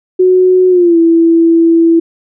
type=tone with pitch glide; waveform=sine; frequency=368.3 to 331.9 Hz; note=F#4 to E4; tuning=-8 to +12 cents; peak=-4 dBFS; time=0.19-2 s; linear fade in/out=10 ms; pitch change=-180 cents; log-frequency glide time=0.69-0.98 s; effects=none